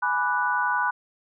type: chord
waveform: sine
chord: G# half-diminished seventh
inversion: none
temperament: equal with one note detuned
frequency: 836.9 / 987.8 / 1174.7 / 1480 Hz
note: G#5 / B5 / D6 / F#6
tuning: +13 / 0 / 0 / 0 cents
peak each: -30 / -25 / -31 / -25 dBFS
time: 0.02-0.91 s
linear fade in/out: 10 ms
effects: none